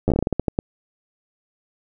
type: slowing click train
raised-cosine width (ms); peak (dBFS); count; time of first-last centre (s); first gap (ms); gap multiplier
2; -6; 13; 0.08-0.589; 10; 1.24
effects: none